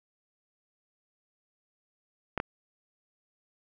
clicks, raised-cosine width 0.5 ms, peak -14 dBFS, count 2, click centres 2.377 / 2.401 s, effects 9-bit

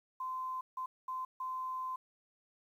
sine tone bursts at uneven times, 1032 Hz, C6, 24 cents flat, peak -36 dBFS, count 4, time 0.2-0.61 / 0.77-0.86 / 1.08-1.25 / 1.4-1.96 s, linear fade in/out 5 ms, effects 11-bit

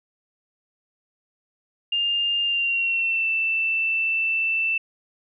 sine tone with pitch glide, 2808 to 2663 Hz, F7 to E7, +9 to +17 cents, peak -20 dBFS, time 1.92-4.78 s, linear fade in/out 5 ms, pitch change -92 cents, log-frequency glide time 2.44-3.29 s, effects none

